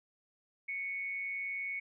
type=tone with amplitude modulation; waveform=sine; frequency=2215 Hz; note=C#7; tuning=2 cents flat; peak=-33 dBFS; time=0.68-1.8 s; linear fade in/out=10 ms; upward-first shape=sine; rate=189 Hz; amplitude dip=45%; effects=none